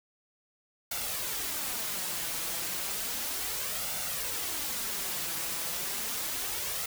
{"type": "noise with flanger", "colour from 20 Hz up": "white", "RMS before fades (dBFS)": -34, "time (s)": [0.91, 6.86], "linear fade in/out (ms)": 5, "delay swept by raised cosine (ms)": [1.4, 6.1], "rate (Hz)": 0.33, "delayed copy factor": 0.5, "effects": []}